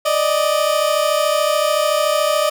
30% pulse tone pair together, 588.6 / 622.3 Hz, D5 / D#5, +4 / 0 cents, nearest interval minor second, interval 96 cents, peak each -15 / -15 dBFS, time 0.05-2.5 s, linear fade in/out 10 ms, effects none

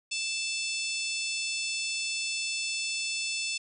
harmonic tone with a mistuned harmonic, 881 Hz, A5, 2 cents sharp, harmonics 3 / 4 / 5 / 6 / 7 / 8 / 9 / 10, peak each -33 / -39 / -39 / -37 / -43 / -42 / -41 / -43 dBFS, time 0.11-3.58 s, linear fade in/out 10 ms, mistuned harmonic 9, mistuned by -22 cents, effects none

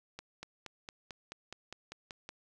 accelerating click train, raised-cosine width 0.2 ms, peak -26 dBFS, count 11, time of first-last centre 0.19-2.291 s, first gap 240 ms, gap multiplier 0.97, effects none

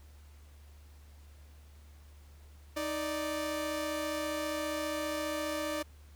sawtooth tone pair together, 311.2 / 587.5 Hz, D#4 / D5, 0 / +1 cents, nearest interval major seventh, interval 1101 cents, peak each -33 / -31 dBFS, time 2.76-5.83 s, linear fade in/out 10 ms, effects added 73 Hz sine -52 dBFS peak until 6.15 s + pink hiss -64 dBFS RMS until 6.15 s

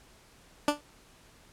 15% pulse tone with exponential decay, 293.7 Hz, D4, in tune, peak -13 dBFS, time 0.68-0.81 s, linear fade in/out 1 ms, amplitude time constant 27 ms, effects pink hiss -58 dBFS RMS until 1.52 s + low-pass 11000 Hz 12 dB/octave

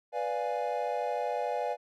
triangle chord, B diminished seventh, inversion none, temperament equal, 493.9 / 587.3 / 698.5 / 830.6 Hz, B4 / D5 / F5 / Ab5, 0 / 0 / 0 / 0 cents, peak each -33 dBFS, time 0.12-1.77 s, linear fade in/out 50 ms, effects none

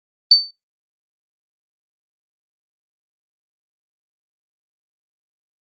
sine tone with exponential decay, 4548 Hz, C#8, 44 cents sharp, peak -3 dBFS, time 0.31-0.51 s, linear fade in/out 5 ms, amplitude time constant 43 ms, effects noise-tail reverb RT60 0.2 s tail -26 dB re dry + Opus 24 kbps

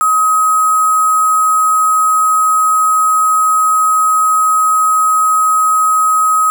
sine tone with sample-and-hold, 1266 Hz, D#6, 30 cents sharp, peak -8 dBFS, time 0.01-6.5 s, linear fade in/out 0 ms, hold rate 8820 Hz, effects none

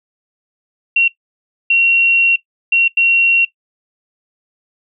sine tone bursts at uneven times, 2739 Hz, F7, 34 cents flat, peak -8 dBFS, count 4, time 0.96-1.08 / 1.7-2.36 / 2.72-2.88 / 2.97-3.45 s, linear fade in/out 5 ms, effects noise-tail reverb RT60 0.1 s tail -17 dB re dry

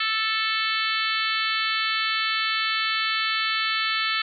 harmonic tone with a mistuned harmonic, 440 Hz, A4, in tune, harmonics 3 / 4 / 5 / 6 / 7 / 8 / 9 / 10, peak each -28 / -29 / -30 / -31 / -31 / -32 / -33 / -33 dBFS, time 0-4.22 s, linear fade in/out 5 ms, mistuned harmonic 8, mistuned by -20 cents, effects none

